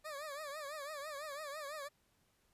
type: tone with vibrato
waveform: 20% pulse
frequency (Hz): 589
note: D5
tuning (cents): +5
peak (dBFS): -38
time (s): 0.04-1.89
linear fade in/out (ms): 20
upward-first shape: triangle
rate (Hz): 6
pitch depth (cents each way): 140
effects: pink hiss -75 dBFS RMS until 2.53 s + resampled to 32000 Hz